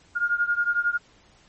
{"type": "beating tone pair", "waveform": "sine", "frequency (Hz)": [1416, 1427], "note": ["F6", "F6"], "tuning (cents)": [23, 37], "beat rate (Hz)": 11, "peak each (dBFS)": [-23, -25], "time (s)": [0.15, 0.98], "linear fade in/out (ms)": 20, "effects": ["pink hiss -57 dBFS RMS until 1.48 s", "MP3 32 kbps"]}